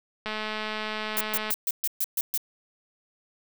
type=click train; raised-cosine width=0.3 ms; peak=-16 dBFS; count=269; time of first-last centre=0.26-1.507 s; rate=215 Hz
type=noise bursts; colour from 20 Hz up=violet; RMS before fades=-26 dBFS; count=8; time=1.17-2.376 s; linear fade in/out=0 ms; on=37 ms; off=130 ms
effects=none